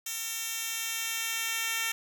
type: tone with high-pass filter sweep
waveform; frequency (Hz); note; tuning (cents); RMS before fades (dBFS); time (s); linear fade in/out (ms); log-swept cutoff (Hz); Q
10% pulse; 453.2; A#4; -49; -33; 0.06-1.92; 5; 4900 to 2200; 0.77
effects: none